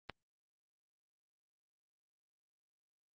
click, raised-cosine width 0.3 ms, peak -25 dBFS, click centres 0.097 s, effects Opus 32 kbps

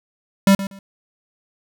square tone with echo, 196 Hz, G3, in tune, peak -10 dBFS, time 0.47-0.55 s, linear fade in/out 2 ms, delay 120 ms, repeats 2, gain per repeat -14 dB, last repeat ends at 0.79 s, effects none

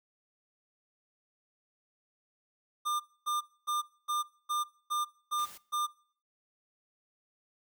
square tone bursts, 1200 Hz, D6, 37 cents sharp, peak -30 dBFS, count 8, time 2.85-5.87 s, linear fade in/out 20 ms, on 150 ms, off 260 ms
white noise, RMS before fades -50 dBFS, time 5.38-5.58 s, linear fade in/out 10 ms
effects noise-tail reverb RT60 0.5 s tail -21 dB re dry

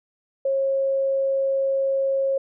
sine tone, 542 Hz, C#5, 39 cents flat, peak -19 dBFS, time 0.45-2.38 s, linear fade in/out 5 ms, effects none

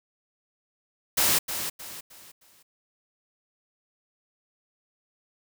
white noise with echo, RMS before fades -22 dBFS, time 1.17-1.39 s, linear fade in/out 10 ms, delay 310 ms, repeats 4, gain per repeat -9 dB, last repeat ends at 2.63 s, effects none

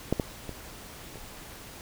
clicks, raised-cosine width 2 ms, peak -10 / -12 / -23 / -30 dBFS, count 4, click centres 0.126 / 0.198 / 0.493 / 1.157 s, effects pink hiss -45 dBFS RMS until 1.81 s

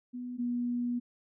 sine tone pair in turn, 246.9 / 242.4 Hz, B3 / B3, 0 / -32 cents, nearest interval unison, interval 32 cents, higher first, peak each -36 / -29 dBFS, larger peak second, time 0.13-0.38 / 0.38-1 s, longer second, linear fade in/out 20 ms, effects none

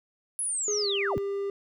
sine linear sweep, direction down, 10710 to 35.07 Hz, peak -27 dBFS, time 0.39-1.18 s, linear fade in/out 0 ms
triangle tone with pitch glide, 417.8 to 398.2 Hz, G#4 to G4, +10 to +27 cents, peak -26 dBFS, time 0.68-1.5 s, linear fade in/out 2 ms, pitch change -83 cents, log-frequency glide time 0.81-0.88 s
effects none

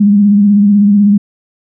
sine tone with vibrato, 203.9 Hz, G#3, 32 cents flat, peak -4 dBFS, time 0-1.18 s, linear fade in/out 10 ms, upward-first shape sine, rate 16 Hz, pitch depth 44 cents each way, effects none

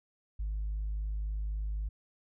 sine tone, 51.91 Hz, G#1, in tune, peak -30 dBFS, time 0.39-1.89 s, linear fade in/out 10 ms, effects tanh soft clip ceiling -29 dBFS

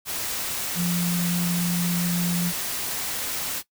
sine tone in noise, 174.61 Hz, F3, in tune, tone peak -22 dBFS, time 0.75-2.53 s, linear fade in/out 50 ms, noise white, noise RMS -29 dBFS, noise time 0.05-3.63 s, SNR +4 dB, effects noise-tail reverb RT60 0.1 s tail -18 dB re dry

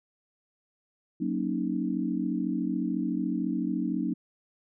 sine chord, D# minor seventh, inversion first, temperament equal, 185 / 233.1 / 277.2 / 311.1 Hz, F#3 / A#3 / C#4 / D#4, 0 / 0 / 0 / 0 cents, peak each -32 dBFS, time 1.2-4.14 s, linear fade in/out 10 ms, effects none

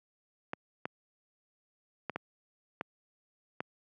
clicks, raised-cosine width 0.5 ms, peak -19 dBFS, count 6, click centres 0.534 / 0.855 / 2.097 / 2.16 / 2.811 / 3.605 s, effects high-pass 150 Hz 12 dB/octave

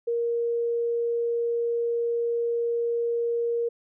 sine tone, 469.2 Hz, A#4, 11 cents sharp, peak -23 dBFS, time 0.07-3.69 s, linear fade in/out 10 ms, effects none

